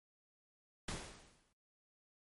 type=noise with exponential decay; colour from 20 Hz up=pink; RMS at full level=-40 dBFS; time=0.88-1.53 s; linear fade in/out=5 ms; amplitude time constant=140 ms; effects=noise-tail reverb RT60 0.3 s tail -24 dB re dry + MP3 48 kbps